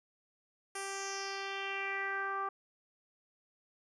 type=tone with low-pass filter sweep; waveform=10% pulse; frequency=392 Hz; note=G4; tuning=in tune; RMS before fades=-38 dBFS; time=0.75-2.49 s; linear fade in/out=5 ms; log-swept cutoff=9500 to 1100 Hz; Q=3.6; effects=none